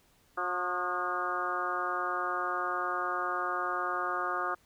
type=harmonic tone with a mistuned harmonic; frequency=180 Hz; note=F#3; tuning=47 cents flat; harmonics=2 / 3 / 4 / 5 / 6 / 7 / 8 / 9; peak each=-40 / -42 / -38 / -43 / -38 / -33 / -37 / -44 dBFS; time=0.37-4.55 s; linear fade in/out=10 ms; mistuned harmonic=7; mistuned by=-41 cents; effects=pink hiss -66 dBFS RMS until 4.65 s